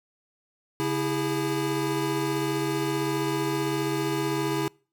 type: tone cluster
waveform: square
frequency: 140.3 / 327.1 / 405.6 / 854 Hz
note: C#3 / E4 / G#4 / G#5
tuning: +21 / -13 / -41 / +48 cents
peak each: -32 / -29 / -31 / -38 dBFS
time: 0.8-4.68 s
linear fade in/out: 0 ms
effects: noise-tail reverb RT60 0.4 s tail -26 dB re dry